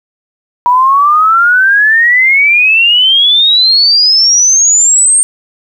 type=exponential sweep; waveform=sine; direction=up; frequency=964 to 8770 Hz; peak=-4 dBFS; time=0.66-5.23 s; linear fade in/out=0 ms; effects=7-bit